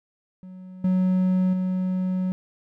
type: tone with level steps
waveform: triangle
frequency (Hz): 185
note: F#3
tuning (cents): 0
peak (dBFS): -36 / -16 / -20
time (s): 0.43-2.32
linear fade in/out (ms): 0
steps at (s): 0.84 / 1.53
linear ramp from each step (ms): 5
effects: none